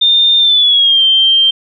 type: tone with pitch glide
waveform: sine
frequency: 3620 to 3151 Hz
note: A7 to G7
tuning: +48 to +8 cents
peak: -6 dBFS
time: 0.01-1.51 s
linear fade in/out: 10 ms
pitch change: -240 cents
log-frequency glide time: 0.39-1.02 s
effects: none